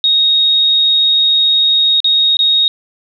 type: tone with dropouts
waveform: sine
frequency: 3747 Hz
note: A#7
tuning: 8 cents sharp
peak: -8 dBFS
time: 0.04-2.68 s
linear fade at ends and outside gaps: 1 ms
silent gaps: 2.003-2.044 / 2.369-2.391 s
effects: none